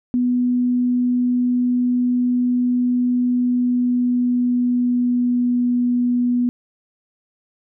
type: tone with pitch glide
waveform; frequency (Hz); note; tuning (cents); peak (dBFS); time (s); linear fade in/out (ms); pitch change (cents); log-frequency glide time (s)
sine; 246.9 to 244.5; B3 to B3; 0 to -17; -15; 0.14-6.49; 0; -17; 3.29-5.71
effects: none